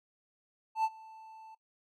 triangle tone with ADSR envelope, 883 Hz, A5, 6 cents sharp, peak -23 dBFS, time 0.75-1.55 s, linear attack 92 ms, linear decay 45 ms, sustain -24 dB, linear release 9 ms, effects noise-tail reverb RT60 0.1 s tail -17 dB re dry

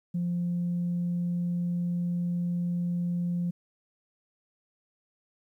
sine tone, 174.61 Hz, F3, in tune, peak -25 dBFS, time 0.14-3.51 s, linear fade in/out 10 ms, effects tanh soft clip ceiling -23 dBFS + 11-bit

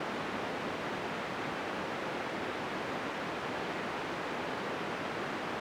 pink band-pass noise, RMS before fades -37 dBFS, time 0-5.6 s, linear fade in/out 5 ms, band 240 to 2200 Hz, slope 12 dB/octave, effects none

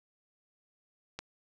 click, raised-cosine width 0.2 ms, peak -21 dBFS, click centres 1.19 s, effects none

